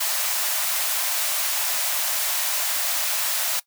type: high-pass noise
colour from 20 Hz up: white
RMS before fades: -24 dBFS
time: 0-3.6 s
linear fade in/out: 10 ms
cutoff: 560 Hz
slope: 96 dB/octave
effects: noise-tail reverb RT60 0.1 s tail -19 dB re dry